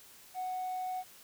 triangle tone, 740 Hz, F#5, in tune, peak -31 dBFS, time 0.34-1.04 s, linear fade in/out 50 ms, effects tanh soft clip ceiling -30 dBFS + white hiss -56 dBFS RMS until 1.23 s

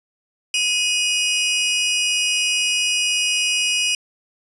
sawtooth tone pair together, 2500 / 2901 Hz, D#7 / F#7, +8 / -35 cents, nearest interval minor third, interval 257 cents, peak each -17 dBFS, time 0.54-3.95 s, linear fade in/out 2 ms, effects resampled to 24000 Hz + 7-bit

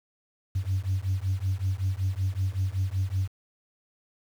sine beating tone pair, 92.5 / 97.8 Hz, F#2 / G2, 0 / -4 cents, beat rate 5.3 Hz, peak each -27 dBFS, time 0.55-3.28 s, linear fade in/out 10 ms, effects tanh soft clip ceiling -19 dBFS + 8-bit

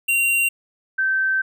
square / sine tone pair in turn, 2761 / 1549.6 Hz, F7 / G6, -20 / -20 cents, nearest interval minor seventh, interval 1000 cents, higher first, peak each -17 dBFS, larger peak neither, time 0.08-0.49 / 0.98-1.42 s, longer second, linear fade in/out 10 ms, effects none

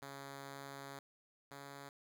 5% pulse tone pair in turn, 138.59 / 140.04 Hz, C#3 / C#3, 0 / +18 cents, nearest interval unison, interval 18 cents, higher second, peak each -36 / -38 dBFS, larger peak first, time 0.02-0.99 / 1.51-1.89 s, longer first, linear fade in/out 2 ms, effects none

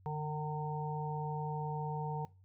harmonic tone with a mistuned harmonic, 152.3 Hz, D#3, 37 cents flat, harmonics 1 / 3 / 5 / 6, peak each -37 / -43 / -44 / -41 dBFS, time 0.06-2.25 s, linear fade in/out 0 ms, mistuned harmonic 1, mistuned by -30 cents, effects noise-tail reverb RT60 0.3 s tail -20 dB re dry + added 94 Hz sine -59 dBFS peak until 2.44 s

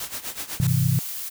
white noise with tremolo, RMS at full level -30 dBFS, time 0-0.67 s, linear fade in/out 2 ms, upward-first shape sine, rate 8 Hz, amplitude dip 80%
sine chord, Ab augmented, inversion none, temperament equal, 103.83 / 130.81 / 164.81 Hz, Ab2 / C3 / E3, 0 / 0 / 0 cents, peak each -25 / -20 / -24 dBFS, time 0.6-0.99 s, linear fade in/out 0 ms
blue noise, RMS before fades -32 dBFS, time 0.67-1.3 s, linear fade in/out 20 ms
effects none

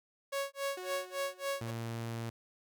sawtooth tone with tremolo, 554.4 Hz, C#5, in tune, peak -28 dBFS, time 0.32-1.71 s, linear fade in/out 10 ms, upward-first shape sine, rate 3.6 Hz, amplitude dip 100%
sawtooth tone with exponential decay, 366.5 Hz, F#4, 16 cents flat, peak -36 dBFS, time 0.77-2.2 s, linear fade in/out 5 ms, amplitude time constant 310 ms
sawtooth tone, 115.3 Hz, A#2, 19 cents flat, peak -33 dBFS, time 1.61-2.3 s, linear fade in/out 5 ms
effects none

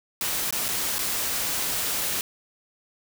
white noise with dropouts, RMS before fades -27 dBFS, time 0.21-2.21 s, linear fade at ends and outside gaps 1 ms, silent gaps 0.508-0.525 / 0.682-0.687 / 0.984-0.99 s, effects none

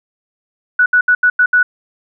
sine tone bursts at uneven times, 1475 Hz, F#6, 6 cents flat, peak -7 dBFS, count 6, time 0.79-0.86 / 0.93-1.01 / 1.08-1.15 / 1.23-1.3 / 1.39-1.46 / 1.53-1.63 s, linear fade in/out 5 ms, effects none

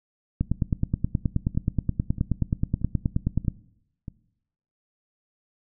two click trains, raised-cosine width 5 ms, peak -10 / -22 dBFS, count 30 / 5, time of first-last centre 0.41-3.482 / 1.55-4.082 s, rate 9.44 / 1.58 Hz, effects noise-tail reverb RT60 0.8 s tail -20 dB re dry

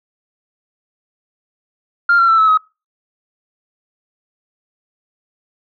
sine tone with pitch steps, 1396.9 / 1364.2 / 1332.3 / 1301.1 / 1270.6 Hz, F6 / F6 / E6 / E6 / D#6, 0 / -41 / +18 / -23 / +36 cents, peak -7 dBFS, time 2.09-2.575 s, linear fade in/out 5 ms, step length 97 ms, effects noise-tail reverb RT60 0.3 s tail -26 dB re dry + tanh soft clip ceiling -5 dBFS

